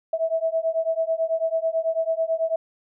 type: beating tone pair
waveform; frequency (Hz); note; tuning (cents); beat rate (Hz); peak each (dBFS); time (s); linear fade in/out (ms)
sine; 647 / 656.1; E5 / E5; -32 / -8; 9.1; -24; 0.13-2.56; 5
effects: none